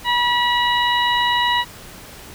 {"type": "harmonic tone", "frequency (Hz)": 968, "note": "B5", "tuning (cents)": -35, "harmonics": [1, 2, 3, 4], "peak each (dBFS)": [-18, -21, -23, -24], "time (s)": [0.04, 1.65], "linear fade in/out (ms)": 50, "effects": ["pink hiss -39 dBFS RMS until 2.34 s"]}